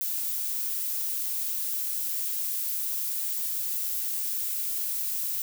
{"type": "noise", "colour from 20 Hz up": "violet", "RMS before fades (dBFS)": -30, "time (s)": [0.01, 5.42], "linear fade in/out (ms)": 0, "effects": []}